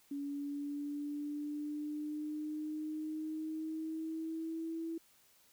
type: exponential sweep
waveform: sine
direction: up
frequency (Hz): 282.6 to 329.5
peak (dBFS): -37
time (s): 0.11-4.98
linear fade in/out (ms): 5
effects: white hiss -67 dBFS RMS until 5.52 s